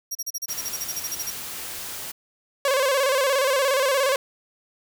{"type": "tone bursts", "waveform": "sawtooth", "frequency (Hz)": 5660, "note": "F8", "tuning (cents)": 22, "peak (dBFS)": -24, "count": 16, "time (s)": [0.11, 1.307], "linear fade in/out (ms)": 10, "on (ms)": 42, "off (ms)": 35}
{"type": "noise", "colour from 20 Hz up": "white", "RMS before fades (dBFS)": -34, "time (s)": [0.48, 2.12], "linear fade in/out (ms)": 10}
{"type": "tone with vibrato", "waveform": "sawtooth", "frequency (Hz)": 540, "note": "C#5", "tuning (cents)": -45, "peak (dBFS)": -15, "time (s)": [2.65, 4.16], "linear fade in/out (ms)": 2, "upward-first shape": "square", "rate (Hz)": 17, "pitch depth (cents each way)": 71}
{"effects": []}